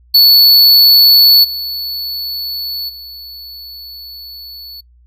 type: tone with level steps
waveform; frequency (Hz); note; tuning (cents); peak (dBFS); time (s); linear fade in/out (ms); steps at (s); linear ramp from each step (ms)
square; 4435; C#8; 0; -4 / -19 / -29; 0.14-4.81; 10; 1.43 / 2.88; 20
effects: noise-tail reverb RT60 0.1 s tail -26 dB re dry + added 60 Hz sine -44 dBFS peak until 5.06 s